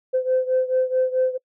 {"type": "beating tone pair", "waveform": "sine", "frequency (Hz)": [513, 517.6], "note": ["C5", "C5"], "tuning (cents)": [-34, -19], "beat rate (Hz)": 4.6, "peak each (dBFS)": [-19, -22], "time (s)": [0.13, 1.38], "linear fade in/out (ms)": 20, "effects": ["noise-tail reverb RT60 0.1 s tail -26 dB re dry", "tanh soft clip ceiling -12 dBFS"]}